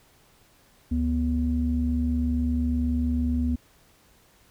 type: tone pair together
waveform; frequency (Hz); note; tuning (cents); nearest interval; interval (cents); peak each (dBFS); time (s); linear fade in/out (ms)
sine; 72.64 / 244.2; D2 / B3; -18 / -19; octave + major sixth; 2099; -24; 0.91-3.56; 10
effects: tanh soft clip ceiling -14 dBFS + pink hiss -59 dBFS RMS until 4.5 s